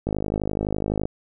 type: click train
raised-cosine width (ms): 2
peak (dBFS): -11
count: 52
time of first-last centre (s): 0.07-1.055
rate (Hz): 51.8
effects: none